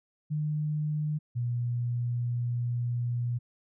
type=tone pair in turn; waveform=sine; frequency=151.3 / 120.68 Hz; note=D#3 / B2; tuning=-48 / -40 cents; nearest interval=major third; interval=392 cents; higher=first; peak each=-27 dBFS; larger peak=neither; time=0.3-1.19 / 1.35-3.39 s; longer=second; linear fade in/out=20 ms; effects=none